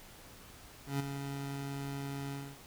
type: tone with ADSR envelope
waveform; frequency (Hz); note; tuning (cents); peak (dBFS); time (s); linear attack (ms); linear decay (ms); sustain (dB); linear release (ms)
25% pulse; 139.3; C#3; +9; -26; 0.86-2.59; 140; 7; -8; 260
effects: pink hiss -54 dBFS RMS until 2.66 s